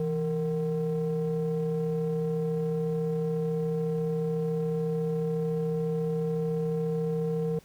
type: ring-modulated tone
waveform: triangle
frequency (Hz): 148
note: D3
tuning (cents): +14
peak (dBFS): -21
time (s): 0-7.59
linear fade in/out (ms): 2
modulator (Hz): 313
effects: pink hiss -58 dBFS RMS until 7.64 s

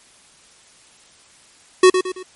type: tone with echo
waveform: square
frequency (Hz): 370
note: F#4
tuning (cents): 0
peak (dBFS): -7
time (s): 1.83-1.9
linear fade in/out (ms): 5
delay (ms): 110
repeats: 3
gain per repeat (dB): -8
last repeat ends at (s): 2.23
effects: white hiss -50 dBFS RMS until 2.35 s + MP3 48 kbps

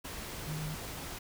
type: tone in noise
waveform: sine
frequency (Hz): 154.2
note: D#3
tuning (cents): -15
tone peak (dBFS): -36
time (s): 0.47-0.75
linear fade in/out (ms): 10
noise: pink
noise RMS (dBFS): -42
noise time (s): 0.04-1.19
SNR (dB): +3
effects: none

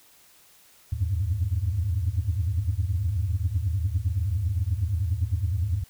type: tone cluster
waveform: sine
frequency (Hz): 78.3 / 86.2 / 96.4 / 105.9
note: D#2 / F2 / G2 / G#2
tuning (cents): +11 / -22 / -28 / +34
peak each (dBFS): -28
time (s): 0.92-5.84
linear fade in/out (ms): 10
effects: tanh soft clip ceiling -15 dBFS + white hiss -56 dBFS RMS until 5.89 s

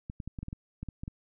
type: clicks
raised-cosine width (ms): 5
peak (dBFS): -25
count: 11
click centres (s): 0.099 / 0.202 / 0.276 / 0.388 / 0.43 / 0.484 / 0.529 / 0.83 / 0.887 / 1.035 / 1.079
effects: none

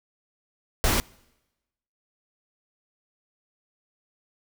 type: noise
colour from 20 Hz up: pink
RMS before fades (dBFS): -22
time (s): 0.84-1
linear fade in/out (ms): 0
effects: noise-tail reverb RT60 1.0 s tail -25 dB re dry

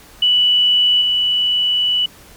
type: tone with level steps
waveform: sine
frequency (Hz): 2960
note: F#7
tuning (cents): 0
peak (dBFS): -10 / -13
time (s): 0.22-2.06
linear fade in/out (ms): 5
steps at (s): 1.01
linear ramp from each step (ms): 10
effects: pink hiss -43 dBFS RMS until 2.36 s + MP3 96 kbps

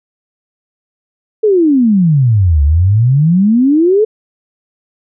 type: exponential two-way sweep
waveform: sine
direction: down then up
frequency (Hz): 447.5 to 69.7 to 447.5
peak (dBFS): -6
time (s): 1.43-4.05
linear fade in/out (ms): 10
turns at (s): 2.63
effects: none

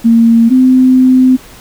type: tone pair in turn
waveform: sine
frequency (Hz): 230 / 257.2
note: A#3 / C4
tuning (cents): -23 / -30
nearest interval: major second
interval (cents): 193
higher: second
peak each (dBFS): -3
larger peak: neither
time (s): 0.04-0.5 / 0.5-1.37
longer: second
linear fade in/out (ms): 20
effects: pink hiss -36 dBFS RMS until 1.6 s

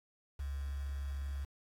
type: tone with quantisation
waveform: sine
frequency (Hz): 69.6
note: C#2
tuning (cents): +8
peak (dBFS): -36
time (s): 0.39-1.45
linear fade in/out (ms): 10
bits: 9
effects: AAC 64 kbps

